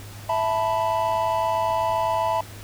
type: chord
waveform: triangle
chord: E suspended fourth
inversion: none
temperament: equal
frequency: 659.3 / 880 / 987.8 Hz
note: E5 / A5 / B5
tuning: 0 / 0 / 0 cents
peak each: -23 dBFS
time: 0.29-2.41 s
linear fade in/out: 5 ms
effects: added 103 Hz sine -39 dBFS peak until 2.63 s + pink hiss -43 dBFS RMS until 2.63 s